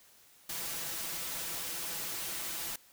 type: noise with comb filter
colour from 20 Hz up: white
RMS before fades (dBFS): -38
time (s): 0.49-2.76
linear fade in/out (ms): 5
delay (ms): 6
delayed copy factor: +0.6
effects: white hiss -61 dBFS RMS until 2.92 s